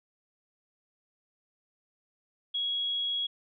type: tone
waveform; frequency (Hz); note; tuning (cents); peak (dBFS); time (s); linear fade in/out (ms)
sine; 3322; G#7; 0; -28; 2.54-3.27; 10
effects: none